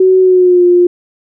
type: tone with pitch glide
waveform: sine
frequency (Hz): 374.2 to 353.8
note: F#4 to F4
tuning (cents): +20 to +23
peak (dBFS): -4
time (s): 0-0.87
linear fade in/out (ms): 5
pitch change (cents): -97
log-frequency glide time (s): 0.2-0.64
effects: none